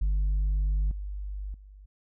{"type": "tone with level steps", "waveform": "sine", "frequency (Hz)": 49.56, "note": "G1", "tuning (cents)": 20, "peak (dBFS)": [-20, -32, -46], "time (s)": [0.01, 1.86], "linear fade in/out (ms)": 10, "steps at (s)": [0.91, 1.54], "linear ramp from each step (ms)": 2, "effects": ["tanh soft clip ceiling -22 dBFS"]}